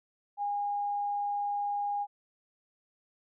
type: tone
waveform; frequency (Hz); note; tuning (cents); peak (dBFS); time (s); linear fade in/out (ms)
sine; 816; G#5; -31; -29; 0.37-2.07; 50
effects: none